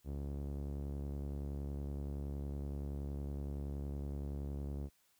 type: tone with low-pass filter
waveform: sawtooth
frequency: 70.7 Hz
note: C#2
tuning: 35 cents sharp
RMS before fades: -41 dBFS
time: 0.04-4.9 s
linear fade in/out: 50 ms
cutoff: 450 Hz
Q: 0.8
effects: white hiss -73 dBFS RMS until 5.19 s